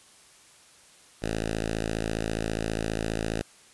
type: tone with notch filter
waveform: 5% pulse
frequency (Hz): 54.8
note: A1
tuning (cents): -6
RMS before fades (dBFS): -30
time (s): 1.22-3.42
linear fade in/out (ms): 5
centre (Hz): 1000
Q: 1.8
effects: white hiss -55 dBFS RMS until 3.73 s + resampled to 24000 Hz